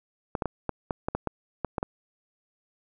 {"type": "clicks", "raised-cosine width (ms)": 1, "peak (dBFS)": -13, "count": 11, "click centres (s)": [0.352, 0.422, 0.457, 0.693, 0.908, 1.085, 1.15, 1.273, 1.647, 1.782, 1.829], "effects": []}